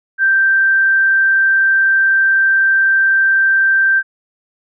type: tone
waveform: sine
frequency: 1568 Hz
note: G6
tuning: in tune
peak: -9 dBFS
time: 0.18-4.03 s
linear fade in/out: 50 ms
effects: none